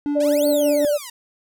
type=tone with tremolo; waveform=triangle; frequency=290 Hz; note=D4; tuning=22 cents flat; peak=-17 dBFS; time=0.06-0.85 s; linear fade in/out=0 ms; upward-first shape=sine; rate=5.2 Hz; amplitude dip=35%
type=tone with vibrato; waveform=sine; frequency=587.3 Hz; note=D5; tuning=in tune; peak=-16 dBFS; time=0.15-0.98 s; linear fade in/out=20 ms; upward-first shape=sine; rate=18 Hz; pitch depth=21 cents each way
type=exponential two-way sweep; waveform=5% pulse; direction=up then down; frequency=745 to 4605 to 921 Hz; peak=-21 dBFS; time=0.2-1.1 s; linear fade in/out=5 ms; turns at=0.47 s
effects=none